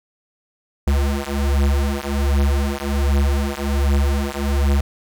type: beating tone pair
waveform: square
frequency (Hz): 69.4 / 70.7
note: C#2 / C#2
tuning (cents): +3 / +35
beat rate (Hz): 1.3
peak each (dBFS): -20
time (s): 0.87-4.81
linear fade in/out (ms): 5
effects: none